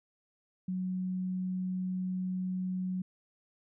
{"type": "tone", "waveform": "sine", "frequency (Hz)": 184.6, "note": "F#3", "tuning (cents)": -4, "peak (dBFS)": -31, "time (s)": [0.68, 3.02], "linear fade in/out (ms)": 5, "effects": []}